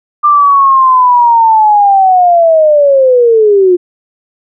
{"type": "linear sweep", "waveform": "sine", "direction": "down", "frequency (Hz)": [1194, 350], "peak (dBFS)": -3, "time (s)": [0.23, 3.77], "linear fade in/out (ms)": 20, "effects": []}